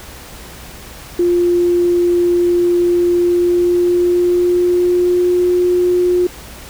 sine tone with pitch glide, 350.2 to 357.4 Hz, F4 to F4, +5 to +40 cents, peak -10 dBFS, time 1.19-6.27 s, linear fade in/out 5 ms, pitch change +35 cents, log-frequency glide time 3.14-5.46 s, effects added 60 Hz sine -40 dBFS peak until 6.69 s + pink hiss -35 dBFS RMS until 6.69 s

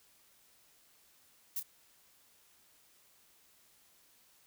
violet noise with echo, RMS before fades -36 dBFS, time 1.56-1.6 s, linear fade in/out 5 ms, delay 29 ms, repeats 1, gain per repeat -9 dB, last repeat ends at 1.629 s, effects white hiss -66 dBFS RMS until 4.46 s

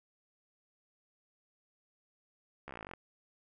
slowing click train, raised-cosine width 0.5 ms, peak -29 dBFS, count 15, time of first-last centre 2.68-2.936 s, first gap 14 ms, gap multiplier 1.04, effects none

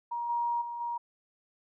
sine tone with level steps, 947 Hz, A#5, 27 cents sharp, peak -31 / -27 / -35 / -31 dBFS, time 0.11-0.98 s, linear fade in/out 10 ms, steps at 0.29 / 0.61 / 0.8 s, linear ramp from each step 10 ms, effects none

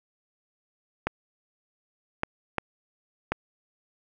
clicks, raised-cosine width 0.5 ms, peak -10 dBFS, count 4, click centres 1.07 / 2.234 / 2.583 / 3.32 s, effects none

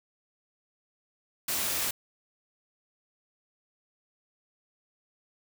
white noise, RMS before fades -30 dBFS, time 1.48-1.91 s, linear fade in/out 5 ms, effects none

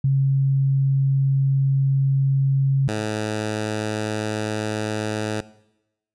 sine / 10% pulse tone pair in turn, 136.2 / 107.51 Hz, C#3 / A2, -30 / -40 cents, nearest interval major third, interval 410 cents, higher first, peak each -15 dBFS, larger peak neither, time 0.04-2.88 / 2.88-5.41 s, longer first, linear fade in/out 5 ms, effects noise-tail reverb RT60 0.9 s tail -19 dB re dry + resampled to 22050 Hz

